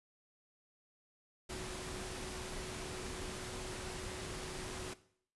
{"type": "tone in noise", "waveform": "sine", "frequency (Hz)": 370, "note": "F#4", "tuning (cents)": 0, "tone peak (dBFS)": -47, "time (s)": [1.49, 4.94], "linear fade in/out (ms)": 10, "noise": "pink", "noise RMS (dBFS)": -44, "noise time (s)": [1.49, 4.94], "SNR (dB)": -6, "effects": ["noise-tail reverb RT60 0.6 s tail -17 dB re dry", "resampled to 24000 Hz"]}